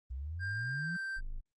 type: exponential sweep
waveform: sine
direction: up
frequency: 61 to 180.7 Hz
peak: -37 dBFS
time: 0.1-0.97 s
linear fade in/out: 10 ms
type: tone with pitch glide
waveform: triangle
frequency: 1595 to 1565.8 Hz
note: G6 to G6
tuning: +30 to -2 cents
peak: -34 dBFS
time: 0.39-1.21 s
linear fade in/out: 50 ms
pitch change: -32 cents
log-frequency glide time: 0.74-0.9 s
type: tone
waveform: triangle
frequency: 25.96 Hz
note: G#0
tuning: in tune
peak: -34 dBFS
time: 1.16-1.41 s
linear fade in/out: 20 ms
effects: Opus 24 kbps